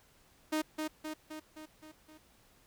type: tone with echo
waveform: sawtooth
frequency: 310 Hz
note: D#4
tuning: 6 cents flat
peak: -26 dBFS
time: 0.52-0.62 s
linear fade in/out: 10 ms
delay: 260 ms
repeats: 6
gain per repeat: -4 dB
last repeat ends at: 2.18 s
effects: pink hiss -65 dBFS RMS until 2.66 s